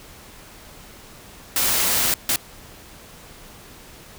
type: noise bursts at uneven times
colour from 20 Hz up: white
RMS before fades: -20 dBFS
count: 2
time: 1.56-2.14 / 2.29-2.36 s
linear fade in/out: 2 ms
effects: pink hiss -44 dBFS RMS until 4.18 s